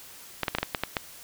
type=clicks; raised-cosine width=0.3 ms; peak=-9 dBFS; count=8; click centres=0.433 / 0.482 / 0.55 / 0.585 / 0.63 / 0.748 / 0.836 / 0.968 s; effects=white hiss -47 dBFS RMS until 1.23 s